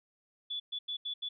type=tone bursts at uneven times; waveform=sine; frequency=3446 Hz; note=A7; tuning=37 cents flat; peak=-34 dBFS; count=5; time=0.5-0.6 / 0.72-0.79 / 0.88-0.97 / 1.05-1.14 / 1.22-1.29 s; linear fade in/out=10 ms; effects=none